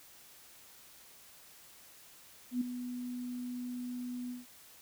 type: tone with ADSR envelope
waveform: sine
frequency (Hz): 246.9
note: B3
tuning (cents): 0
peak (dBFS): -27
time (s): 2.51-4.46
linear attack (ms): 100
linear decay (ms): 8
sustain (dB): -10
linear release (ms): 160
effects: white hiss -57 dBFS RMS until 4.81 s

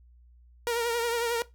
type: tone with vibrato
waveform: sawtooth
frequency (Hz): 468.9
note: A#4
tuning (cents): +10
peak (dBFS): -22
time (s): 0.67-1.42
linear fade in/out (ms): 0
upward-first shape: triangle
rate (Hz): 11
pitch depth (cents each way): 52
effects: noise-tail reverb RT60 0.2 s tail -18 dB re dry + added 60 Hz sine -53 dBFS peak until 1.54 s

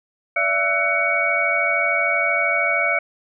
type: tone cluster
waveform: sine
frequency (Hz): 581 / 674 / 1325 / 1491 / 2243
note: D5 / E5 / E6 / F#6 / C#7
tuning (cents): -19 / +38 / +9 / +13 / +20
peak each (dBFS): -27 / -24 / -27 / -26 / -19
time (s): 0.36-2.99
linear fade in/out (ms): 5
effects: none

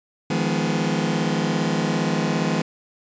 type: chord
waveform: sawtooth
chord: F half-diminished seventh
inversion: third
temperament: just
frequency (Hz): 157.15 / 174.61 / 209.5 / 251.4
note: Eb3 / F3 / Ab3 / Cb4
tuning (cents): +18 / 0 / +15 / +31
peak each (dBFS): -21 / -22 / -21 / -23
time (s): 0.3-2.62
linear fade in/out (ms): 5
effects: resampled to 16000 Hz

